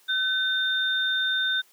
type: tone pair together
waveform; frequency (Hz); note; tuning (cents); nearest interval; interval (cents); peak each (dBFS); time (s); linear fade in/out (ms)
sine; 1524 / 3622; G6 / A7; -49 / +49; octave + minor third; 1498; -25; 0.08-1.62; 20
effects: white hiss -59 dBFS RMS until 1.72 s + high-pass 300 Hz 12 dB/octave